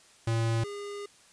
square tone pair in turn, 114.2 / 407 Hz, A#2 / G#4, -35 / -35 cents, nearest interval octave + minor seventh, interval 2200 cents, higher second, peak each -26 / -37 dBFS, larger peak first, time 0.27-0.64 / 0.64-1.06 s, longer second, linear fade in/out 5 ms, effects white hiss -58 dBFS RMS until 1.32 s + resampled to 22050 Hz

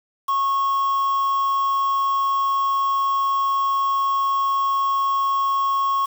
triangle tone with quantisation, 1096 Hz, C#6, 20 cents flat, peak -16 dBFS, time 0.28-6.06 s, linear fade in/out 10 ms, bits 6, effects none

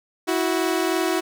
sawtooth tone pair together, 326.9 / 370 Hz, E4 / F#4, -14 / 0 cents, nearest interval major second, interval 214 cents, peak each -19 dBFS, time 0.27-1.21 s, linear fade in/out 20 ms, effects none

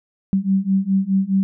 sine beating tone pair, 190.6 / 195.4 Hz, G3 / G3, -48 / -5 cents, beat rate 4.8 Hz, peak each -19 / -18 dBFS, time 0.33-1.43 s, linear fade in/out 0 ms, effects none

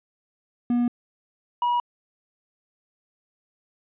triangle tone pair in turn, 241.4 / 965.6 Hz, B3 / B5, -39 / -39 cents, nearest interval 2 octaves, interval 2400 cents, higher second, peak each -17 / -18 dBFS, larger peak first, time 0.7-0.88 / 1.62-1.8 s, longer neither, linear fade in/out 2 ms, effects resampled to 8000 Hz

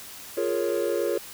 triangle chord, Bb minor seventh, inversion second, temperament equal, 349.2 / 415.3 / 466.2 / 554.4 Hz, F4 / Ab4 / Bb4 / Db5, 0 / 0 / 0 / 0 cents, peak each -27 dBFS, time 0.37-1.18 s, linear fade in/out 5 ms, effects white hiss -42 dBFS RMS until 1.33 s

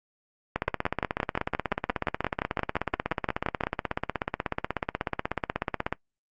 two click trains, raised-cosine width 0.5 ms, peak -10 / -11 dBFS, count 18 / 89, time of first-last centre 0.68-3.637 / 0.56-5.926 s, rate 5.75 / 16.4 Hz, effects noise-tail reverb RT60 0.1 s tail -21 dB re dry + Opus 48 kbps

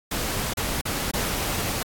pink noise with dropouts, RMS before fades -27 dBFS, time 0.11-1.83 s, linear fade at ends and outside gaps 5 ms, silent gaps 0.536-0.571 / 0.813-0.853 / 1.113-1.135 s, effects AAC 64 kbps

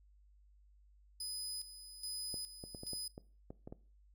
25% pulse tone with tremolo, 5000 Hz, D#8, 8 cents sharp, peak -35 dBFS, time 1.2-3.08 s, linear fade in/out 5 ms, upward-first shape square, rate 1.2 Hz, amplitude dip 70%
clicks, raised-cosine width 2 ms, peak -33 dBFS, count 9, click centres 2.342 / 2.639 / 2.748 / 2.834 / 2.933 / 3.179 / 3.505 / 3.675 / 3.725 s
effects noise-tail reverb RT60 0.4 s tail -19 dB re dry + added 50 Hz sine -62 dBFS peak until 4.14 s

